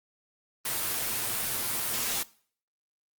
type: noise with comb filter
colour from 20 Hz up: white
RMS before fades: -30 dBFS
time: 0.65-2.23 s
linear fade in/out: 5 ms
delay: 8.7 ms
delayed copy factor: +0.6
effects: noise-tail reverb RT60 0.5 s tail -21 dB re dry + Opus 24 kbps